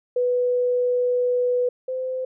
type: tone pair in turn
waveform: sine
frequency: 493.9 / 515.1 Hz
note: B4 / C5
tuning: 0 / -27 cents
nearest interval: minor second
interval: 73 cents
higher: second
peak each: -18 / -24 dBFS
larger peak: first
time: 0.16-1.69 / 1.88-2.25 s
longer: first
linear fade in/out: 5 ms
effects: none